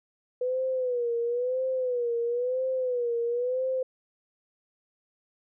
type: tone with vibrato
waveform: sine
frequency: 493.9 Hz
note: B4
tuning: in tune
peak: -25 dBFS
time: 0.41-3.83 s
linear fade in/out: 5 ms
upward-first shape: sine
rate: 0.99 Hz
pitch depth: 94 cents each way
effects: none